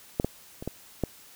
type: clicks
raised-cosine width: 2 ms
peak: -10 / -12 / -24 / -17 / -12 dBFS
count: 5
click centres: 0.199 / 0.246 / 0.625 / 0.676 / 1.037 s
effects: white hiss -52 dBFS RMS until 1.35 s